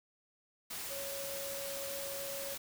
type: tone in noise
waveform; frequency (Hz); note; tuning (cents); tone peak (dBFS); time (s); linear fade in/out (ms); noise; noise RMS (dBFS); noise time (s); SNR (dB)
sine; 554.4; C#5; 0; -42; 0.9-2.55; 10; white; -42; 0.7-2.58; -3
effects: none